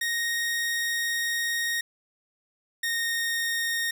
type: tone pair in turn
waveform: sawtooth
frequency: 1864.7 / 1851.8 Hz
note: A#6 / A#6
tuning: 0 / -12 cents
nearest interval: unison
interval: 12 cents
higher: first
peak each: -22 dBFS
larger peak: neither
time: 0.01-1.81 / 2.83-3.91 s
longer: first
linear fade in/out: 5 ms
effects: none